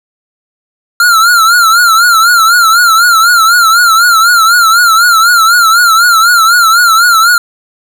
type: tone with vibrato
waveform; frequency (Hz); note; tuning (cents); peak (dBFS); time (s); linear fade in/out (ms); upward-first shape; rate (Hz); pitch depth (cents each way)
square; 1375; F6; -27; -4; 1-7.38; 2; triangle; 4; 120
effects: none